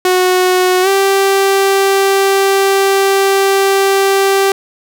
sawtooth tone with pitch glide, 366.9 to 391 Hz, F#4 to G4, -15 to -4 cents, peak -5 dBFS, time 0.05-4.52 s, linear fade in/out 2 ms, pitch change +111 cents, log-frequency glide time 0.82-0.88 s, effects none

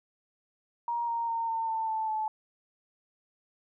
sine tone with pitch steps, 943 / 930 / 917.2 / 904.6 / 892.1 / 879.9 / 867.7 Hz, A#5 / A#5 / A#5 / A5 / A5 / A5 / A5, +20 / -4 / -28 / +48 / +24 / 0 / -24 cents, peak -28 dBFS, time 0.88-2.28 s, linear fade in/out 2 ms, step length 200 ms, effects none

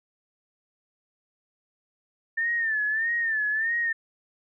sine tone with vibrato, 1787 Hz, A6, 26 cents sharp, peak -23 dBFS, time 2.37-3.93 s, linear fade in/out 10 ms, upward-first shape sine, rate 1.6 Hz, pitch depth 91 cents each way, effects none

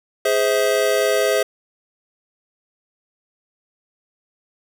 square chord, Ab augmented, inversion none, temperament just, 415.3 / 519.1 / 648.9 Hz, Ab4 / C5 / E5, 0 / -14 / -27 cents, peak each -21 dBFS, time 0.25-1.43 s, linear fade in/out 5 ms, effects none

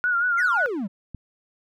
sine tone with vibrato, 1431 Hz, F6, 42 cents sharp, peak -19 dBFS, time 0.04-0.66 s, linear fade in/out 0 ms, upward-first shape sine, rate 5.6 Hz, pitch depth 65 cents each way
triangle exponential sweep, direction down, 2243 to 177.6 Hz, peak -23 dBFS, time 0.37-0.88 s, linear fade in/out 20 ms
click, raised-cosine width 5 ms, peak -23 dBFS, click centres 1.147 s
effects none

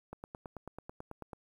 click train, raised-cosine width 1 ms, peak -29 dBFS, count 12, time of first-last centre 0.13-1.332 s, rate 9.15 Hz, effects 10-bit

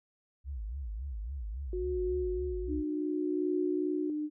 sine tone with vibrato, 60.3 Hz, B1, 41 cents flat, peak -35 dBFS, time 0.44-2.84 s, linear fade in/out 50 ms, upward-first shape sine, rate 3.6 Hz, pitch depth 290 cents each way
sine tone with tremolo, 364 Hz, F#4, 28 cents flat, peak -29 dBFS, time 1.73-4.1 s, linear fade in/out 2 ms, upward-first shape triangle, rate 0.67 Hz, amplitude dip 75%
sine tone, 301.6 Hz, D4, 46 cents sharp, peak -31 dBFS, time 2.67-4.3 s, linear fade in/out 50 ms
effects none

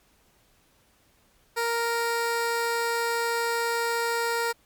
15% pulse tone, 466.2 Hz, A#4, in tune, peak -18 dBFS, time 1.56-4.53 s, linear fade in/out 20 ms, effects pink hiss -63 dBFS RMS until 4.65 s + MP3 96 kbps

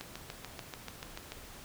click train, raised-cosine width 0.2 ms, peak -23 dBFS, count 10, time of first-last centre 0.01-1.32 s, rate 6.87 Hz, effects pink hiss -50 dBFS RMS until 1.64 s

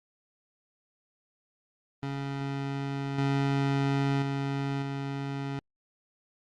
25% pulse tone with level steps, 138.59 Hz, C#3, in tune, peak -27 / -21 / -25 / -28 dBFS, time 2.03-5.59 s, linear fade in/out 0 ms, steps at 3.18 / 4.22 / 4.82 s, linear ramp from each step 5 ms, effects low-pass 4000 Hz 12 dB/octave + Opus 32 kbps

